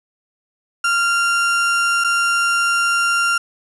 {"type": "tone with dropouts", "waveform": "35% pulse", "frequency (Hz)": 1388, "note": "F6", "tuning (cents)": -11, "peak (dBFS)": -13, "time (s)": [0.84, 3.38], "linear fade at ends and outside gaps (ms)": 5, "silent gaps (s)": [2.04, 2.044], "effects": ["resampled to 24000 Hz", "7-bit"]}